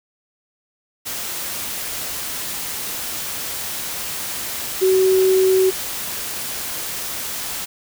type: tone in noise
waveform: sine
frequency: 376.8 Hz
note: F#4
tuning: 32 cents sharp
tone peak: -12 dBFS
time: 4.81-5.71 s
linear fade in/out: 20 ms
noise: white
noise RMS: -27 dBFS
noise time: 1.05-7.66 s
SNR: +12 dB
effects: none